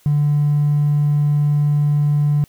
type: tone with hard clipping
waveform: triangle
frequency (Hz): 146.83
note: D3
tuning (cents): 0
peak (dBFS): -13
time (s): 0.06-2.44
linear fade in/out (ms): 0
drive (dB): 3
effects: white hiss -54 dBFS RMS until 2.48 s